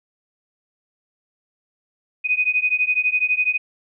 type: beating tone pair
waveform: sine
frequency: 2489 / 2501 Hz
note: D#7 / D#7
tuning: 0 / +8 cents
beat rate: 12 Hz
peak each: -20 dBFS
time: 2.24-3.58 s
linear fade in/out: 20 ms
effects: none